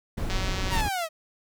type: noise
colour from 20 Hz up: brown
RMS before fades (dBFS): -28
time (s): 0.17-0.89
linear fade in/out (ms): 10
type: click train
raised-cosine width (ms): 0.2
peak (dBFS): -16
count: 97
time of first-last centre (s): 0.3-0.808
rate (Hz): 189
type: linear sweep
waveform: sawtooth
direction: down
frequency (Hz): 978 to 620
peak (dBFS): -23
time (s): 0.69-1.09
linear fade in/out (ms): 50
effects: none